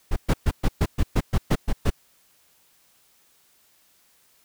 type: noise bursts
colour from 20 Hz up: brown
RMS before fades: -19 dBFS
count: 11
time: 0.11-1.904 s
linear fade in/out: 10 ms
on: 54 ms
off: 120 ms
effects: white hiss -61 dBFS RMS until 4.44 s